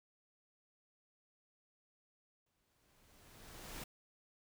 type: noise with exponential growth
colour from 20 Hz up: pink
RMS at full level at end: -45 dBFS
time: 2.46-3.84 s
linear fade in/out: 5 ms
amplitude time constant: 300 ms
effects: none